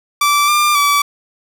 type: tone with pitch steps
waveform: sawtooth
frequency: 1164 / 1194 / 1151 Hz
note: D6 / D6 / D6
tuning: -16 / +28 / -35 cents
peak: -7 dBFS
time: 0.21-1.02 s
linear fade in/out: 5 ms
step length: 270 ms
effects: none